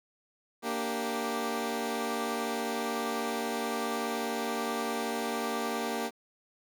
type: chord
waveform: 15% pulse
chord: G minor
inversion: first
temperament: equal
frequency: 233.1 / 293.7 / 392 Hz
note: Bb3 / D4 / G4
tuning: 0 / 0 / 0 cents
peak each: -27 / -32 / -29 dBFS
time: 0.62-6.11 s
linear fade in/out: 50 ms
effects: 10-bit